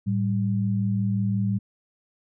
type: tone pair together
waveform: sine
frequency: 109.87 / 195.5 Hz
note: A2 / G3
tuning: -2 / -4 cents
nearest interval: minor seventh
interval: 998 cents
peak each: -24 dBFS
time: 0.06-1.59 s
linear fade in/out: 20 ms
effects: none